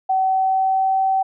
sine tone with pitch glide, 760 to 767.5 Hz, F#5 to G5, +46 to -37 cents, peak -15 dBFS, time 0.09-1.23 s, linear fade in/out 10 ms, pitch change +17 cents, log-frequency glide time 0.23-1 s, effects none

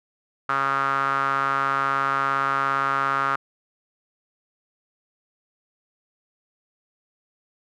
sawtooth tone with band-pass filter, 137.1 Hz, C#3, 19 cents flat, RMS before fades -23 dBFS, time 0.49-3.36 s, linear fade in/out 5 ms, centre 1300 Hz, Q 6.5, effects none

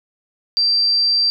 sine tone, 4699 Hz, D8, in tune, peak -13 dBFS, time 0.57-1.3 s, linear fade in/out 0 ms, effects none

